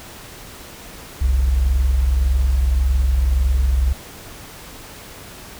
sine tone pair together, 43.66 / 65.41 Hz, F1 / C2, 0 / 0 cents, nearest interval perfect fifth, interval 700 cents, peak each -20 / -13 dBFS, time 1.21-3.93 s, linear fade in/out 10 ms, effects tanh soft clip ceiling -9 dBFS + pink hiss -38 dBFS RMS until 5.59 s

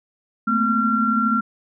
sine tone cluster, 219.3 / 232 / 253.1 / 1370 Hz, A3 / A#3 / B3 / F6, -6 / -8 / +43 / -34 cents, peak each -21 / -28 / -25 / -19 dBFS, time 0.47-1.41 s, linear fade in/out 10 ms, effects none

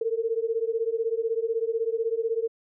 sine beating tone pair, 446.8 / 462.8 Hz, A4 / A#4, +27 / -13 cents, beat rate 16 Hz, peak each -27 / -27 dBFS, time 0.01-2.48 s, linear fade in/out 5 ms, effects none

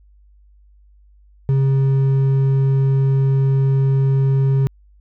triangle tone with hard clipping, 135.3 Hz, C#3, 42 cents flat, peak -14 dBFS, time 1.49-4.67 s, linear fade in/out 0 ms, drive 8 dB, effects added 50 Hz sine -47 dBFS peak until 5 s

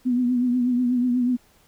sine tone with vibrato, 247.2 Hz, B3, 2 cents sharp, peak -18 dBFS, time 0.05-1.37 s, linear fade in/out 20 ms, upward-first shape triangle, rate 8.2 Hz, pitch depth 59 cents each way, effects pink hiss -58 dBFS RMS until 1.67 s

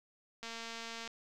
click train, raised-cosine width 0.2 ms, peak -27 dBFS, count 149, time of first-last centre 0.43-1.076 s, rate 229 Hz, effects none

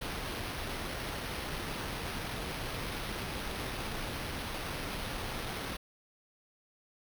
pink noise with sample-and-hold, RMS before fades -38 dBFS, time 0.01-5.77 s, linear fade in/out 10 ms, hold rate 7350 Hz, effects none

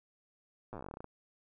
slowing click train, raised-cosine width 1 ms, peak -30 dBFS, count 17, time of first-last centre 0.73-1.044 s, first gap 8 ms, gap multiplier 1.11, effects none

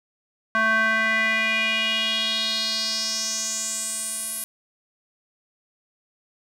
square tone with band-pass filter sweep, 221.2 Hz, A3, 9 cents sharp, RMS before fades -24 dBFS, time 0.55-4.44 s, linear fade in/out 0 ms, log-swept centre 1400 to 11000 Hz, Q 4.3, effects none

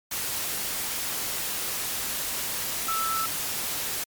sine tone in noise, 1319 Hz, E6, 1 cent sharp, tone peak -26 dBFS, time 2.88-3.26 s, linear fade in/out 5 ms, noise white, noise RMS -30 dBFS, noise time 0.11-4.04 s, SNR +1 dB, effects MP3 96 kbps

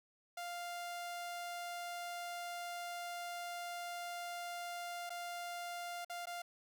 sawtooth tone with dropouts, 698.5 Hz, F5, in tune, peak -38 dBFS, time 0.37-6.42 s, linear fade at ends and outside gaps 5 ms, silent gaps 5.095-5.102 / 6.048-6.097 / 6.257-6.269 s, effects none

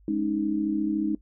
sine chord, Ab suspended fourth, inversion none, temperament equal, 207.7 / 277.2 / 311.1 Hz, Ab3 / Db4 / Eb4, 0 / 0 / 0 cents, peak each -29 / -31 / -25 dBFS, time 0.08-1.15 s, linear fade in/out 2 ms, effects noise-tail reverb RT60 0.1 s tail -19 dB re dry + added 50 Hz sine -53 dBFS peak until 1.21 s

